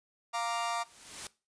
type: chord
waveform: 40% pulse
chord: Bb major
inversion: second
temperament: equal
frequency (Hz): 698.5 / 932.3 / 1174.7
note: F5 / Bb5 / D6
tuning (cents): 0 / 0 / 0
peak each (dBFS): -35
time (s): 0.33-0.84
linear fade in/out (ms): 20
type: noise with exponential growth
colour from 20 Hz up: white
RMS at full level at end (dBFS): -38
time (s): 0.53-1.27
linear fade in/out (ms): 2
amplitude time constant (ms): 160
effects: noise-tail reverb RT60 0.3 s tail -20 dB re dry + resampled to 22050 Hz